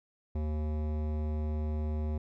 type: tone with hard clipping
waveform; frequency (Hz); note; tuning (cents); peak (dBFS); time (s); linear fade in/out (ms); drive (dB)
sine; 76.4; D#2; -31; -32; 0.35-2.18; 5; 16
effects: none